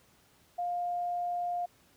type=tone; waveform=sine; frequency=705 Hz; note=F5; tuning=16 cents sharp; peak=-30 dBFS; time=0.58-1.66 s; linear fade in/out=10 ms; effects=pink hiss -64 dBFS RMS until 1.96 s + high-pass 60 Hz 12 dB/octave